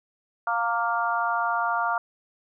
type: harmonic tone with a mistuned harmonic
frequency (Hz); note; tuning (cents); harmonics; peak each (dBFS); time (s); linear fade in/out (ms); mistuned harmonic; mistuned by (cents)
233.7; A#3; +5; 3 / 4 / 5 / 6; -28 / -28 / -28 / -28; 0.47-1.98; 2; 4; -23
effects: none